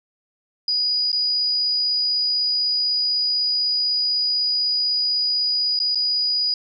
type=tone with dropouts; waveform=sine; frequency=4918 Hz; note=D#8; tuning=21 cents flat; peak=-18 dBFS; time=0.68-6.54 s; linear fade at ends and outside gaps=2 ms; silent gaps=1.118-1.128 / 5.791-5.8 / 5.948-5.955 s; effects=none